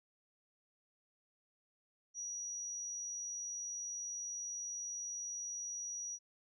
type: tone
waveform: sine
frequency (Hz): 5800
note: F#8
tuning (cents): -35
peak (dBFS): -40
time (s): 2.14-6.19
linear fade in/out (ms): 50
effects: none